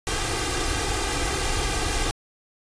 pink noise with comb filter, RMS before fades -25 dBFS, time 0.07-2.11 s, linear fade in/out 0 ms, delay 2.5 ms, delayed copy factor +0.8, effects resampled to 22050 Hz

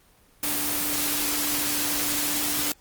sine tone in noise, 293.7 Hz, D4, in tune, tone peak -34 dBFS, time 0.43-2.72 s, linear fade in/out 2 ms, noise white, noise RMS -26 dBFS, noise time 0.43-2.72 s, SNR -11 dB, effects pink hiss -58 dBFS RMS until 2.8 s + Opus 24 kbps

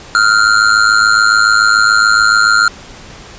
square tone with amplitude modulation, 1396.9 Hz, F6, in tune, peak -4 dBFS, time 0.15-2.68 s, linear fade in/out 0 ms, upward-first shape sine, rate 107 Hz, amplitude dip 80%, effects pink hiss -34 dBFS RMS until 3.38 s + resampled to 16000 Hz

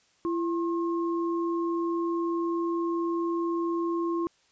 sine tone pair together, 337.7 / 1072 Hz, E4 / C6, +42 / +42 cents, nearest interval octave + minor sixth, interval 2000 cents, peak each -26 / -34 dBFS, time 0.25-4.27 s, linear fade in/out 0 ms, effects white hiss -65 dBFS RMS until 4.51 s + resampled to 16000 Hz

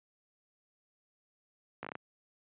slowing click train, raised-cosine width 0.5 ms, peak -24 dBFS, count 6, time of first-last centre 1.83-1.954 s, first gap 16 ms, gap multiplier 1.22, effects high-pass 150 Hz 12 dB/octave + resampled to 8000 Hz

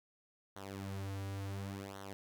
sawtooth tone with flanger, 98 Hz, G2, in tune, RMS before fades -43 dBFS, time 0.56-2.13 s, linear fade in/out 0 ms, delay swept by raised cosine 0.4 to 5.7 ms, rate 0.7 Hz, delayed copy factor -0.8, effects none

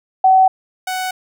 sine / sawtooth tone pair in turn, 757 / 744.4 Hz, F#5 / F#5, +39 / +10 cents, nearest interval unison, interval 29 cents, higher first, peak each -7 / -16 dBFS, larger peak first, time 0.24-0.48 / 0.87-1.11 s, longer neither, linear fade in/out 5 ms, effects none

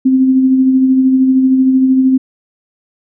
sine tone with tremolo, 261.6 Hz, C4, in tune, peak -5 dBFS, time 0.05-2.18 s, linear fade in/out 10 ms, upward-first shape sine, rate 13 Hz, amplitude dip 35%, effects none

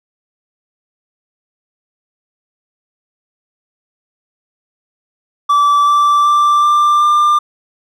triangle tone with pitch steps, 1159 / 1167.7 / 1176.5 / 1185.4 / 1194.3 Hz, D6 / D6 / D6 / D6 / D6, -23 / -10 / +3 / +16 / +29 cents, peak -6 dBFS, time 5.49-7.39 s, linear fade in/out 10 ms, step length 380 ms, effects none

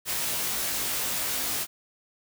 white noise with comb filter, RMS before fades -29 dBFS, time 0.05-1.67 s, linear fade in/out 50 ms, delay 19 ms, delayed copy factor +1, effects none

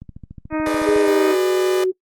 click train, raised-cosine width 5 ms, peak -23 dBFS, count 14, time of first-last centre 0.02-0.962 s, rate 13.8 Hz
harmonic tone, 311.1 Hz, D#4, in tune, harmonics 1 / 2 / 3 / 4 / 5 / 6 / 7 / 8, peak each -20 / -26 / -30 / -32 / -34 / -36 / -37 / -38 dBFS, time 0.5-1.36 s, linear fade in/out 50 ms
sawtooth chord, G# diminished, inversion none, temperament just, 415.3 / 498.4 / 598 Hz, G#4 / B4 / D5, 0 / +16 / +31 cents, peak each -24 / -24 / -22 dBFS, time 0.66-1.84 s, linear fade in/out 2 ms
sine tone with pitch glide, 415.3 to 372.1 Hz, G#4 to F#4, 0 to +10 cents, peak -15 dBFS, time 0.86-1.92 s, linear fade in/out 20 ms, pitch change -190 cents, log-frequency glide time 0.98-1.39 s
effects noise-tail reverb RT60 0.1 s tail -21 dB re dry + Opus 32 kbps

